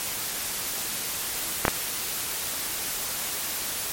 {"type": "clicks", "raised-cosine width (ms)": 0.5, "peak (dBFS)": -3, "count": 2, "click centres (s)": [1.652, 1.681], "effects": ["white hiss -30 dBFS RMS until 3.92 s", "MP3 64 kbps"]}